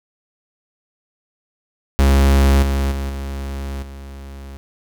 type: tone with level steps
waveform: 45% pulse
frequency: 68.5 Hz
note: C#2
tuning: 20 cents flat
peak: -10 / -16 / -21 / -24 / -32 dBFS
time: 1.99-4.57 s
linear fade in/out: 0 ms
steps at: 2.62 / 2.91 / 3.09 / 3.82 s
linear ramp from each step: 10 ms
effects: none